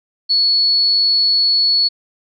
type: tone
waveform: sine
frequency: 4399 Hz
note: C#8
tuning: 14 cents flat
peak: -11 dBFS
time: 0.29-1.89 s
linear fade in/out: 20 ms
effects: none